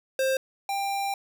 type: tone pair in turn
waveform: square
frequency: 529 / 792.6 Hz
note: C5 / G5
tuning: +19 / +19 cents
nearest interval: perfect fifth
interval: 700 cents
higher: second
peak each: -23 / -27 dBFS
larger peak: first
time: 0.19-0.37 / 0.69-1.14 s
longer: second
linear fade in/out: 2 ms
effects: none